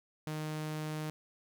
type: tone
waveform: sawtooth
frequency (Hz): 154.3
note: D#3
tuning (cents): -14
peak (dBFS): -32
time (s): 0.27-1.1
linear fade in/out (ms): 0
effects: none